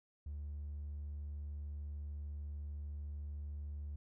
triangle tone, 73.3 Hz, D2, 3 cents flat, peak -38 dBFS, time 0.26-3.96 s, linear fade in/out 5 ms, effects tanh soft clip ceiling -37 dBFS

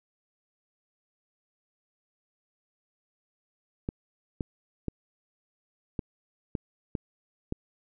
clicks, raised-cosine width 3 ms, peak -17 dBFS, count 7, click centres 3.889 / 4.408 / 4.883 / 5.992 / 6.552 / 6.952 / 7.524 s, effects none

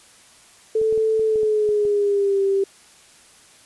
sine tone with pitch glide, 440 to 392 Hz, A4 to G4, 0 to 0 cents, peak -16 dBFS, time 0.75-2.64 s, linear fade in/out 5 ms, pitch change -200 cents, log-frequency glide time 1.23-2.42 s
clicks, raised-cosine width 2 ms, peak -24 dBFS, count 8, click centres 0.815 / 0.926 / 0.977 / 1.195 / 1.358 / 1.432 / 1.69 / 1.852 s
effects white hiss -50 dBFS RMS until 3.65 s + resampled to 24000 Hz

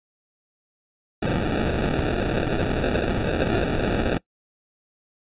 white noise with sample-and-hold, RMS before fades -23 dBFS, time 1.22-4.18 s, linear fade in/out 5 ms, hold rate 1050 Hz, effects noise-tail reverb RT60 0.1 s tail -22 dB re dry + resampled to 8000 Hz

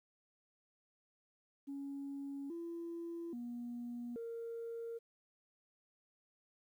sine tone with pitch steps, 278.7 / 337.8 / 240.1 / 462.3 Hz, C#4 / E4 / B3 / A#4, +9 / +42 / -49 / -14 cents, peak -40 dBFS, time 1.67-4.99 s, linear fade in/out 20 ms, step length 830 ms, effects tanh soft clip ceiling -38 dBFS + 12-bit

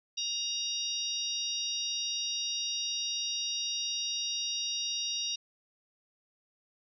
harmonic tone with a mistuned harmonic, 939 Hz, A#5, 12 cents sharp, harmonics 3 / 4 / 5 / 6, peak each -38 / -35 / -40 / -36 dBFS, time 0.17-5.36 s, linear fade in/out 10 ms, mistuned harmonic 5, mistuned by +21 cents, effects none

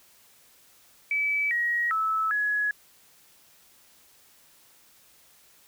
sine tone with pitch steps, 2299 / 1897 / 1305 / 1683 Hz, D7 / A#6 / E6 / G#6, -37 / +30 / -18 / +23 cents, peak -23 dBFS, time 1.11-2.71 s, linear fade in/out 2 ms, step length 400 ms, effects white hiss -58 dBFS RMS until 5.67 s

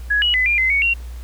sine tone with pitch steps, 1674 / 2919 / 2014 / 2398 / 2057 / 2229 / 2751 Hz, G#6 / F#7 / B6 / D7 / C7 / C#7 / F7, +13 / -24 / +33 / +36 / -30 / +9 / -27 cents, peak -14 dBFS, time 0.1-0.94 s, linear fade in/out 10 ms, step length 120 ms, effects added 60 Hz sine -29 dBFS peak until 1.23 s + pink hiss -47 dBFS RMS until 1.23 s

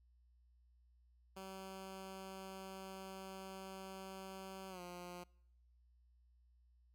10% pulse tone with pitch glide, 191.1 to 177.28 Hz, G3 to F3, -44 to +26 cents, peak -40 dBFS, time 1.36-5.24 s, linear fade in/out 10 ms, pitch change -130 cents, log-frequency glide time 4.69-4.81 s, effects noise-tail reverb RT60 0.8 s tail -25 dB re dry + added 60 Hz sine -67 dBFS peak until 6.94 s

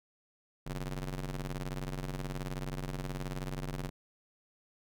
sawtooth ring-modulated tone, 93 Hz, F#2, 9 cents sharp, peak -29 dBFS, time 0.66-3.9 s, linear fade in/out 10 ms, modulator 55.9 Hz, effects none

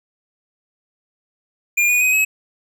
square tone with pitch steps, 2409 / 2460 / 2511 / 2564 Hz, D7 / D#7 / D#7 / E7, +43 / -20 / +15 / -49 cents, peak -14 dBFS, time 1.77-2.25 s, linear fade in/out 10 ms, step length 120 ms, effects none

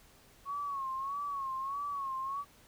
sine tone with vibrato, 1103 Hz, C#6, 9 cents flat, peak -34 dBFS, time 0.45-2.45 s, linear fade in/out 50 ms, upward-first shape sine, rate 1.6 Hz, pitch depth 79 cents each way, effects pink hiss -61 dBFS RMS until 2.67 s

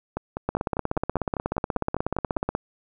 two click trains, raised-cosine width 1 ms, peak -10 / -13 dBFS, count 35 / 12, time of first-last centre 0.49-2.551 / 0.17-2.366 s, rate 16.5 / 5.01 Hz, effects none

